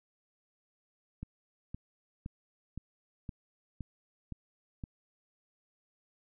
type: click train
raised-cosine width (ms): 5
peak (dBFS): -27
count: 8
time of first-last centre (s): 1.23-4.838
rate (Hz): 1.94
effects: none